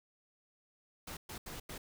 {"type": "noise bursts at uneven times", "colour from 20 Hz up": "pink", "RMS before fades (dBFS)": -45, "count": 4, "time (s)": [[1.07, 1.17], [1.29, 1.38], [1.46, 1.6], [1.69, 1.78]], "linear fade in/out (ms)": 5, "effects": []}